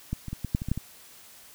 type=clicks; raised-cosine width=5 ms; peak=-16 / -23 / -20 / -18 / -11 / -20 / -19 / -12 / -19 dBFS; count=9; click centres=0.13 / 0.283 / 0.33 / 0.447 / 0.549 / 0.619 / 0.686 / 0.716 / 0.776 s; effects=white hiss -51 dBFS RMS until 1.54 s